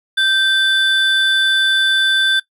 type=tone pair together; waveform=triangle; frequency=1562 / 3509 Hz; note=G6 / A7; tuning=-7 / -5 cents; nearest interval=octave + major second; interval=1402 cents; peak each=-13 dBFS; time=0.17-2.4 s; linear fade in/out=10 ms; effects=noise-tail reverb RT60 0.1 s tail -18 dB re dry